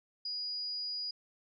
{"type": "tone", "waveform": "sine", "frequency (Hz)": 4900, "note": "D#8", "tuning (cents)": -27, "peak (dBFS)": -35, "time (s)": [0.25, 1.11], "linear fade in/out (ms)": 5, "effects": []}